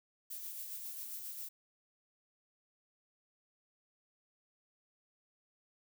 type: noise with tremolo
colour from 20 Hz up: violet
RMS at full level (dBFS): -43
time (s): 0.3-1.49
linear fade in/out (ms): 10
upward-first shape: sine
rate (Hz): 7.4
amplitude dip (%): 35
effects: none